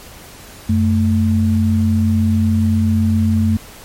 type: tone pair together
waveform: sine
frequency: 92.5 / 220 Hz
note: F#2 / A3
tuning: 0 / 0 cents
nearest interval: octave + minor third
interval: 1500 cents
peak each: -14 dBFS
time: 0.69-3.57 s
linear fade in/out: 5 ms
effects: pink hiss -38 dBFS RMS until 3.84 s + MP3 64 kbps